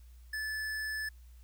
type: tone with tanh clipping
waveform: sine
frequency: 1738 Hz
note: A6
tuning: 22 cents flat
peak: -36 dBFS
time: 0.33-1.09 s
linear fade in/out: 5 ms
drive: 16 dB
effects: added 60 Hz sine -51 dBFS peak until 1.43 s + white hiss -69 dBFS RMS until 1.43 s